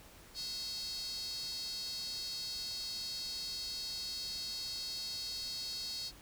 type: tone with high-pass filter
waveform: square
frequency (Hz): 293.7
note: D4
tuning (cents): 0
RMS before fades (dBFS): -41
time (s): 0.34-6.12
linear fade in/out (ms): 50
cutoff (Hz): 4500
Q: 8.3
effects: added 50 Hz sine -65 dBFS peak until 6.21 s + pink hiss -57 dBFS RMS until 6.21 s